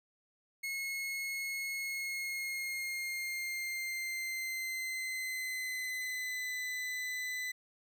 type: tone with pitch glide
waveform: 40% pulse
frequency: 2174 to 2005 Hz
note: C#7 to B6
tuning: -34 to +26 cents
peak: -35 dBFS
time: 0.63-7.52 s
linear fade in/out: 10 ms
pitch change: -140 cents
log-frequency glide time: 1.78-6.54 s
effects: none

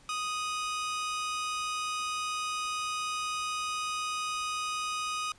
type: tone pair together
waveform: sawtooth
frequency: 1244.5 / 2945 Hz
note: D#6 / F#7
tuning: 0 / -9 cents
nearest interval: octave + minor third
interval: 1491 cents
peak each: -28 / -38 dBFS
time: 0.09-5.32 s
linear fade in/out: 2 ms
effects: pink hiss -59 dBFS RMS until 5.38 s + resampled to 22050 Hz

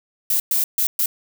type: noise bursts at uneven times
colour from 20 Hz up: violet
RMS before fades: -19 dBFS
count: 4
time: 0.3-0.4 / 0.51-0.64 / 0.78-0.87 / 0.99-1.06 s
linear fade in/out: 2 ms
effects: none

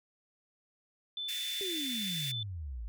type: tone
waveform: sine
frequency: 3520 Hz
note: A7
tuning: in tune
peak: -35 dBFS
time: 1.17-2.43 s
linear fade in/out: 2 ms
type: high-pass noise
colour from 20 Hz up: pink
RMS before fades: -42 dBFS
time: 1.28-2.32 s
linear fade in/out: 10 ms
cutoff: 1800 Hz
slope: 48 dB/octave
type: exponential sweep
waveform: sine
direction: down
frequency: 406.1 to 51.2 Hz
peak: -37 dBFS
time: 1.61-2.88 s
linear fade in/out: 0 ms
effects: none

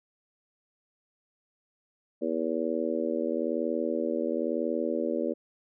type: harmonic tone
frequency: 81 Hz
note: E2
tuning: 30 cents flat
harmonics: 3 / 4 / 5 / 6 / 7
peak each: -33 / -32 / -34 / -33 / -33 dBFS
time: 2.21-5.34 s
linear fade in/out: 20 ms
effects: none

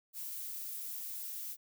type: noise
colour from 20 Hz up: violet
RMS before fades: -42 dBFS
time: 0.13-1.57 s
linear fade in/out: 50 ms
effects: none

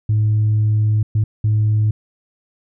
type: tone bursts at uneven times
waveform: sine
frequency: 107.2 Hz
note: A2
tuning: 45 cents flat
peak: -11 dBFS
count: 3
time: 0.09-1.03 / 1.15-1.24 / 1.44-1.91 s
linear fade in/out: 5 ms
effects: tanh soft clip ceiling -10 dBFS

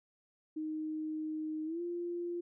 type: tone with pitch glide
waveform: sine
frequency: 311.1 to 347.2 Hz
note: D#4 to F4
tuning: 0 to -10 cents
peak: -35 dBFS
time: 0.56-2.41 s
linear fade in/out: 10 ms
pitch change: +190 cents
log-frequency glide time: 1.65-1.81 s
effects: none

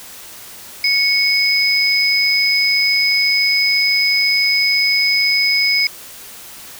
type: tone pair together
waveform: sine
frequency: 2212 / 5022 Hz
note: C#7 / D#8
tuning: -4 / +15 cents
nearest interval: octave + major second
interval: 1419 cents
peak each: -15 dBFS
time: 0.84-5.87 s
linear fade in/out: 2 ms
effects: white hiss -36 dBFS RMS until 6.79 s

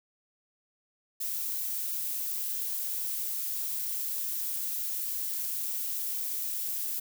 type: noise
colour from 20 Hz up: violet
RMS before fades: -33 dBFS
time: 1.2-7 s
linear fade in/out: 10 ms
effects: none

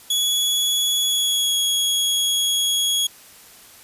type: tone with pitch glide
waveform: sawtooth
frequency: 3380 to 3330 Hz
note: G#7 to G#7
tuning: +30 to +4 cents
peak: -15 dBFS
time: 0.1-3.07 s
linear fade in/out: 5 ms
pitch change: -26 cents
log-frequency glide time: 1.01-1.56 s
effects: white hiss -46 dBFS RMS until 3.83 s + resampled to 32000 Hz

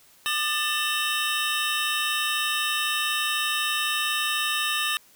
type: tone cluster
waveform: square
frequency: 1206 / 1773 / 2674 / 3030 / 3738 Hz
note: D6 / A6 / E7 / F#7 / A#7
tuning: +46 / +13 / +24 / +40 / +4 cents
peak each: -31 dBFS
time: 0.26-4.97 s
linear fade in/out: 0 ms
effects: white hiss -56 dBFS RMS until 5.15 s

